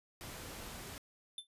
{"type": "noise", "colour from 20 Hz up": "pink", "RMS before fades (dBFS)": -47, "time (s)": [0.21, 0.98], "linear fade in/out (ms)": 0}
{"type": "tone with exponential decay", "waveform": "square", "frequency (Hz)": 3537, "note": "A7", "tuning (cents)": 8, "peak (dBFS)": -38, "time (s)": [1.38, 1.47], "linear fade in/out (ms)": 2, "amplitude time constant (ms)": 18}
{"effects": ["resampled to 32000 Hz"]}